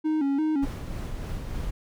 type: tone with vibrato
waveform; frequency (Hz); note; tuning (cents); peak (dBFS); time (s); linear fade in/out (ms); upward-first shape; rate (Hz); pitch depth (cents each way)
triangle; 293.7; D4; 0; -20; 0.04-0.66; 20; square; 2.9; 100
type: noise with tremolo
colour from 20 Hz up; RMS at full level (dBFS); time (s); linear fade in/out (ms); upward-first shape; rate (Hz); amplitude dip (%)
brown; -31; 0.62-1.71; 10; sine; 3.3; 30
effects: none